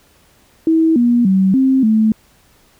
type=tone with pitch steps; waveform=sine; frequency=323.1 / 239.7 / 190.6 / 264.5 / 218.5 Hz; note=E4 / A#3 / G3 / C4 / A3; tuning=-35 / +48 / -48 / +19 / -12 cents; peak=-9 dBFS; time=0.67-2.12 s; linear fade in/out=2 ms; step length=290 ms; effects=pink hiss -52 dBFS RMS until 2.79 s